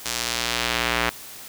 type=tone with band-pass filter sweep; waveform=square; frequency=59.1 Hz; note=A#1; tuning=24 cents sharp; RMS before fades=-25 dBFS; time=0.05-1.1 s; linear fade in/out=10 ms; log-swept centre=6700 to 2000 Hz; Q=0.93; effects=white hiss -40 dBFS RMS until 1.48 s